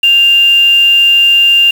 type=tone with quantisation; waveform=sine; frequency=2794 Hz; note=F7; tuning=in tune; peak=-4 dBFS; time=0.03-1.71 s; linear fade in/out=5 ms; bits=4; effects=none